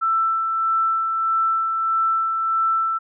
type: tone with tremolo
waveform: sine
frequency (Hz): 1330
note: E6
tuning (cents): +15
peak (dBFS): -16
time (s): 0.01-2.99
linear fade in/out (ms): 20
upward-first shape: sine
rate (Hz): 1.6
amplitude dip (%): 35
effects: none